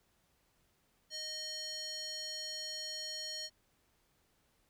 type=tone with band-pass filter; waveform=square; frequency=620 Hz; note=D#5; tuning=6 cents flat; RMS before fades=-42 dBFS; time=1.1-3.5 s; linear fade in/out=50 ms; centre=4900 Hz; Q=4.4; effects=pink hiss -74 dBFS RMS until 4.69 s